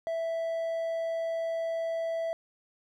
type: tone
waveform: triangle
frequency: 659.3 Hz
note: E5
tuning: in tune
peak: -27 dBFS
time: 0.07-2.33 s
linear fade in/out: 0 ms
effects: none